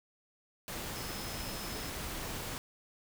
sine tone in noise, 5170 Hz, E8, 34 cents flat, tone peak -48 dBFS, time 0.96-1.89 s, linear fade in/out 0 ms, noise pink, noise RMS -40 dBFS, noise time 0.68-2.58 s, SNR -11 dB, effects none

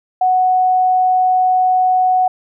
sine tone, 740 Hz, F#5, in tune, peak -10 dBFS, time 0.21-2.28 s, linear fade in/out 5 ms, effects none

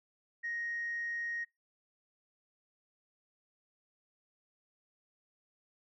sine tone, 1872 Hz, A#6, 7 cents sharp, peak -34 dBFS, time 0.43-1.45 s, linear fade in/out 20 ms, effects noise-tail reverb RT60 0.2 s tail -25 dB re dry + tanh soft clip ceiling -30 dBFS

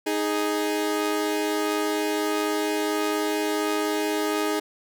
sawtooth tone pair together, 311.1 / 415.3 Hz, D#4 / G#4, 0 / 0 cents, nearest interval perfect fourth, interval 500 cents, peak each -22 dBFS, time 0.06-4.6 s, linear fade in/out 10 ms, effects none

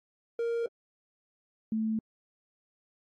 triangle / sine tone pair in turn, 466.2 / 220 Hz, A#4 / A3, 0 / 0 cents, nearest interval octave + minor second, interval 1300 cents, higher first, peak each -26 / -27 dBFS, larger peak first, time 0.39-0.66 / 1.72-1.99 s, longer neither, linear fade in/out 2 ms, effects AAC 32 kbps

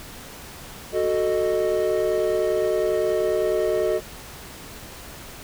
triangle chord, D# diminished, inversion first, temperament equal with one note detuned, 370 / 440 / 618.7 Hz, F#4 / A4 / D#5, 0 / 0 / -10 cents, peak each -22 dBFS, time 0.92-4.01 s, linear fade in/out 50 ms, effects pink hiss -40 dBFS RMS until 5.43 s

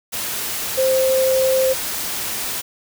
sine tone in noise, 524 Hz, C5, 2 cents sharp, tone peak -14 dBFS, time 0.77-1.74 s, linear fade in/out 20 ms, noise white, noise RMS -25 dBFS, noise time 0.12-2.62 s, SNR +8 dB, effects none

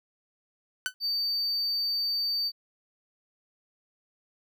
sawtooth tone with exponential decay, 1507 Hz, F#6, 31 cents sharp, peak -19 dBFS, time 0.86-0.94 s, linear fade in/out 0 ms, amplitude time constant 16 ms
triangle tone, 4600 Hz, D8, 37 cents flat, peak -25 dBFS, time 1-2.52 s, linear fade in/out 50 ms
effects none

